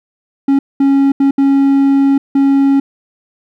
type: tone bursts at uneven times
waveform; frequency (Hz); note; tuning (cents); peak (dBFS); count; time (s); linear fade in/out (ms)
triangle; 275.5; C#4; -11; -5; 5; 0.48-0.59 / 0.8-1.12 / 1.2-1.31 / 1.38-2.18 / 2.35-2.8; 5
effects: none